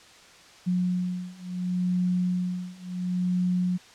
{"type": "beating tone pair", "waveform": "sine", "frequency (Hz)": [180.1, 180.81], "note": ["F#3", "F#3"], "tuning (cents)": [-46, -40], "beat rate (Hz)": 0.71, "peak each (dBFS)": [-28, -27], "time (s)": [0.66, 3.78], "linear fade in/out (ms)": 20, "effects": ["white hiss -51 dBFS RMS until 3.94 s", "low-pass 6000 Hz 12 dB/octave"]}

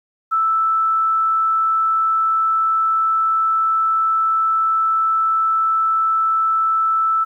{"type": "tone", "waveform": "sine", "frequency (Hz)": 1318.5, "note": "E6", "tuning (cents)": 0, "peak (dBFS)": -14, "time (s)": [0.31, 7.25], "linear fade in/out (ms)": 20, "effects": ["9-bit"]}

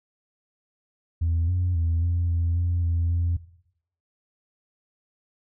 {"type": "tone with pitch steps", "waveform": "sine", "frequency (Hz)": [83.2, 89.8, 83, 86.3, 84.6, 86.8, 84.5, 85.7], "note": ["E2", "F2", "E2", "F2", "E2", "F2", "E2", "F2"], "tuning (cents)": [17, 49, 12, -20, 45, -10, 43, -32], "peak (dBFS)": -19, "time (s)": [1.21, 3.37], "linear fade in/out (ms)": 10, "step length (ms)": 270, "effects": ["noise-tail reverb RT60 0.7 s tail -18 dB re dry", "tanh soft clip ceiling -18 dBFS"]}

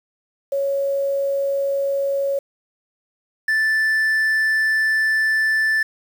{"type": "tone pair in turn", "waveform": ["sine", "triangle"], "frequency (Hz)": [554.4, 1760.1], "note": ["C#5", "A6"], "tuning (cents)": [0, 0], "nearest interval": "octave + minor sixth", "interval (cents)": 2000, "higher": "second", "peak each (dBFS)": [-18, -14], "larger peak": "second", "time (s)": [[0.52, 2.39], [3.48, 5.83]], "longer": "second", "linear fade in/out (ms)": 5, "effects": ["7-bit"]}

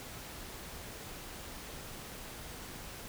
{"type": "silence", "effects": ["pink hiss -46 dBFS RMS until 3.08 s"]}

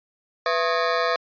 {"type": "ring-modulated tone", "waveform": "20% pulse", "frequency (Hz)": 583, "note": "D5", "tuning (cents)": -13, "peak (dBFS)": -12, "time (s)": [0.46, 1.16], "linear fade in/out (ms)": 0, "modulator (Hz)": 86.5, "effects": ["resampled to 11025 Hz"]}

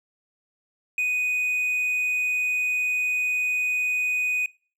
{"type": "tone", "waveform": "triangle", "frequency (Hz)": 2489, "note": "D#7", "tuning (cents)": 0, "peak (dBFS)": -20, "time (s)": [0.98, 4.46], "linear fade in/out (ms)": 2, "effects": ["noise-tail reverb RT60 0.4 s tail -23 dB re dry"]}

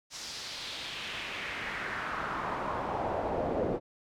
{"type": "noise with band-pass filter sweep", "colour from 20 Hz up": "brown", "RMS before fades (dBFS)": -35, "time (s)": [0.1, 3.8], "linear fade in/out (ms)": 50, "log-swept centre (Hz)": [5800, 470], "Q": 2.2, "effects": []}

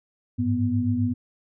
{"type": "tone cluster", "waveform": "sine", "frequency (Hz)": [99.7, 107.4, 245.8], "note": ["G2", "A2", "B3"], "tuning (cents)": [30, -41, -8], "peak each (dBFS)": [-26, -27, -23], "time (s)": [0.38, 1.14], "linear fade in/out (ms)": 20, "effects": []}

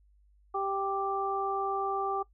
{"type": "harmonic tone", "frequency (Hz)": 392, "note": "G4", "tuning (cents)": 0, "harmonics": [1, 2, 3], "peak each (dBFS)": [-34, -32, -33], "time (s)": [0.54, 2.23], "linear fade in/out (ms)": 10, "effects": ["noise-tail reverb RT60 0.1 s tail -19 dB re dry", "added 50 Hz sine -60 dBFS peak until 2.33 s"]}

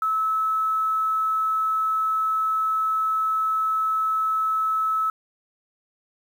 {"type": "tone with quantisation", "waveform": "sine", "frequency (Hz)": 1300, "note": "E6", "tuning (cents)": -24, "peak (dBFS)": -20, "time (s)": [0.02, 5.1], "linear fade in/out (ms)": 2, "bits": 8, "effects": []}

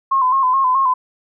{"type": "tone with vibrato", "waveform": "sine", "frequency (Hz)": 1046.5, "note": "C6", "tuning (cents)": 0, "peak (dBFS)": -12, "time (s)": [0.11, 0.94], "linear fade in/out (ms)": 10, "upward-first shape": "square", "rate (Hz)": 4.7, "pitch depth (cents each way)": 53, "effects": []}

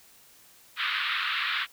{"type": "band-pass noise", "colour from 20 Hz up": "pink", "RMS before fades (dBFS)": -29, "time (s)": [0.76, 1.67], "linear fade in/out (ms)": 50, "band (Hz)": [1200, 3900], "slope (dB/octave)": 48, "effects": ["white hiss -56 dBFS RMS until 1.72 s"]}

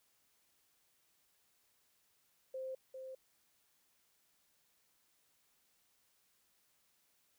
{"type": "tone with echo", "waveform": "sine", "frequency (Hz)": 523.3, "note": "C5", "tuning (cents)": 0, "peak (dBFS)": -40, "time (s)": [2.54, 2.75], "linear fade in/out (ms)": 5, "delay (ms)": 400, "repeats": 1, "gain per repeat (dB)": -5, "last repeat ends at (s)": 3.15, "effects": ["white hiss -75 dBFS RMS until 7.38 s"]}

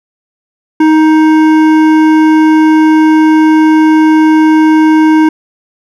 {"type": "tone with hard clipping", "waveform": "triangle", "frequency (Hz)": 313.2, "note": "D#4", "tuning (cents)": 11, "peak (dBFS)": -5, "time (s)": [0.8, 5.29], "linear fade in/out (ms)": 5, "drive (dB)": 16, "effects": []}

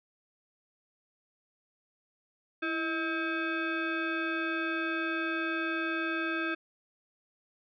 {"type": "tone with frequency modulation", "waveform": "sine", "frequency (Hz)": 632, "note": "D#5", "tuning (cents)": 27, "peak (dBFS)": -29, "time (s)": [2.62, 6.55], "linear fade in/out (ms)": 10, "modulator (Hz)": 962, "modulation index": 2, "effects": []}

